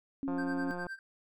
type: tone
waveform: sine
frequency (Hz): 274.2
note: C#4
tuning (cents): -19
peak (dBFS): -32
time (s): 0.23-0.71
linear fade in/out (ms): 0
type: click train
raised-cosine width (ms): 1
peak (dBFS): -27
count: 105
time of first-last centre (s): 0.28-0.868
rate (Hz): 177
type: tone with tremolo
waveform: triangle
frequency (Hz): 1568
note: G6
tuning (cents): 0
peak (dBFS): -35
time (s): 0.38-0.99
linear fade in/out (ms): 2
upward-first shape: sine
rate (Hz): 9.7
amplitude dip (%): 90
effects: none